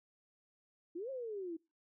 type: exponential two-way sweep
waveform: sine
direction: up then down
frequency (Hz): 318.1 to 551 to 318.1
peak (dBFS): -39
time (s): 0.95-1.57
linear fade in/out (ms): 10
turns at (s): 1.1
effects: noise-tail reverb RT60 0.3 s tail -26 dB re dry